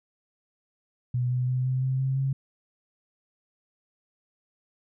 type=tone with pitch steps; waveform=sine; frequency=123.8 / 125.6 / 127.43 / 129.28 / 131.16 / 133.07 / 135 Hz; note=B2 / B2 / C3 / C3 / C3 / C3 / C#3; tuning=+5 / +30 / -45 / -20 / +5 / +30 / -45 cents; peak=-23 dBFS; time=1.14-2.33 s; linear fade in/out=5 ms; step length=170 ms; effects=none